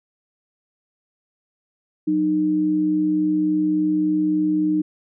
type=tone pair together; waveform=sine; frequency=183.6 / 307.1 Hz; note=F#3 / D#4; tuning=-13 / -23 cents; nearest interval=major sixth; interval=890 cents; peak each=-27 / -17 dBFS; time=2.07-4.82 s; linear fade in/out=10 ms; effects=none